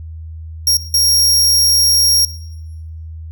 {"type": "tone bursts at uneven times", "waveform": "sawtooth", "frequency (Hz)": 5588, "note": "F8", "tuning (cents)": 0, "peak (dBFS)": -7, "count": 2, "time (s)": [[0.67, 0.77], [0.94, 2.25]], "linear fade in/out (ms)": 2, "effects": ["noise-tail reverb RT60 1.0 s tail -18 dB re dry", "added 80 Hz sine -27 dBFS peak until 3.31 s"]}